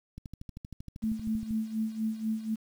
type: click train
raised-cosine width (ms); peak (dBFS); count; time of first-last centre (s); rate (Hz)
5; -29; 18; 0.18-1.508; 12.8
type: tone with tremolo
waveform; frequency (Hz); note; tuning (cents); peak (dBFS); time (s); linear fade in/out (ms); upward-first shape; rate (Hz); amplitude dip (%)
sine; 220; A3; 0; -26; 1.02-2.56; 20; sine; 4.1; 75
effects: 9-bit